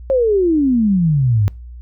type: exponential sweep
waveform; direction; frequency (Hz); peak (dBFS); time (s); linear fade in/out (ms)
sine; down; 550 to 97; -11; 0.1-1.48; 0
effects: noise-tail reverb RT60 0.3 s tail -25 dB re dry + added 60 Hz sine -31 dBFS peak until 1.81 s